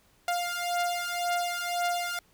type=beating tone pair; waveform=sawtooth; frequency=701 / 702.9 Hz; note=F5 / F5; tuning=+6 / +11 cents; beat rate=1.9 Hz; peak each=-27 dBFS; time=0.28-2.19 s; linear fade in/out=2 ms; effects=pink hiss -64 dBFS RMS until 2.33 s

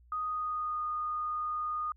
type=tone with pitch glide; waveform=sine; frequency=1244.5 to 1228.8 Hz; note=D#6 to D#6; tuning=0 to -22 cents; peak=-31 dBFS; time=0.12-1.92 s; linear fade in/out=2 ms; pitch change=-22 cents; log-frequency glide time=0.26-0.82 s; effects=added 60 Hz sine -57 dBFS peak until 1.96 s

